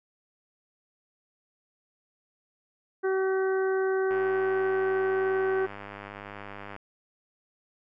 harmonic tone, 381.2 Hz, G4, 48 cents flat, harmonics 1 / 2 / 3 / 4 / 5, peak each -24 / -36 / -39 / -35 / -44 dBFS, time 3.03-5.67 s, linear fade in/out 20 ms
click train, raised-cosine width 0.5 ms, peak -25 dBFS, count 269, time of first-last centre 4.11-6.763 s, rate 101 Hz
effects none

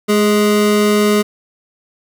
square tone pair together, 210 / 415.2 Hz, G#3 / G#4, +19 / 0 cents, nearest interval octave, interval 1181 cents, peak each -14 dBFS, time 0.08-1.23 s, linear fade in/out 20 ms, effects none

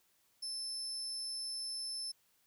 35% pulse tone, 5274 Hz, E8, in tune, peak -36 dBFS, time 0.42-2.12 s, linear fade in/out 10 ms, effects white hiss -73 dBFS RMS until 2.46 s

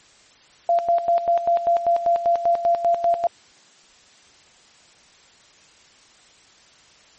sine tone with tremolo, 686 Hz, F5, 31 cents flat, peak -14 dBFS, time 0.69-3.27 s, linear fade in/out 2 ms, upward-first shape square, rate 5.1 Hz, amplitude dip 70%, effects white hiss -52 dBFS RMS until 7.18 s + MP3 32 kbps

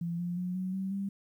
sine tone with pitch steps, 170.1 / 175.19 / 180.42 / 185.82 / 191.37 / 197.09 Hz, F3 / F3 / F#3 / F#3 / G3 / G3, -45 / +6 / -43 / +8 / -41 / +10 cents, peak -31 dBFS, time 0.01-1.09 s, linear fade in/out 5 ms, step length 180 ms, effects 11-bit

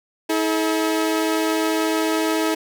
sawtooth tone pair together, 320.8 / 429.8 Hz, E4 / A4, -47 / -41 cents, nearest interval perfect fourth, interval 506 cents, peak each -16 / -20 dBFS, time 0.29-2.55 s, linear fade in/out 10 ms, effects none

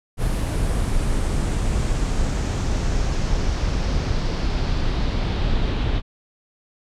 brown noise with low-pass filter sweep, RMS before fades -21 dBFS, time 0.17-6.02 s, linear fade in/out 50 ms, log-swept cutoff 11000 to 3600 Hz, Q 2.2, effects none

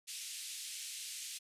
white band-pass noise, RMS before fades -45 dBFS, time 0.07-1.39 s, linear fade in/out 20 ms, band 2400 to 10000 Hz, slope 24 dB/octave, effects resampled to 32000 Hz

